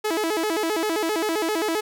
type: tone with vibrato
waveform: sawtooth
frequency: 374.1 Hz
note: F#4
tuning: 19 cents sharp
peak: -18 dBFS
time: 0.04-1.81 s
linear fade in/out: 10 ms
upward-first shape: square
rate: 7.6 Hz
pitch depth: 230 cents each way
effects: none